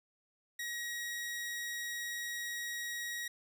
sawtooth tone, 1899 Hz, A#6, 32 cents sharp, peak -34 dBFS, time 0.59-3.28 s, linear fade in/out 5 ms, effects none

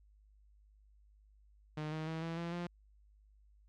sawtooth tone with pitch steps, 153 / 157.03 / 161.16 / 165.41 / 169.76 / 174.23 Hz, D#3 / D#3 / E3 / E3 / F3 / F3, -29 / +16 / -39 / +6 / -49 / -4 cents, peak -34 dBFS, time 1.77-2.67 s, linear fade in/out 5 ms, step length 150 ms, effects added 51 Hz sine -62 dBFS peak until 3.68 s + low-pass 4000 Hz 12 dB/octave

